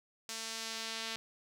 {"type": "tone with band-pass filter sweep", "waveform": "sawtooth", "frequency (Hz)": 224.5, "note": "A3", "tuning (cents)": 35, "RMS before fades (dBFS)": -41, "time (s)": [0.29, 1.16], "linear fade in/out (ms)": 0, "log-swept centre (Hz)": [6200, 3900], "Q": 1.2, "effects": []}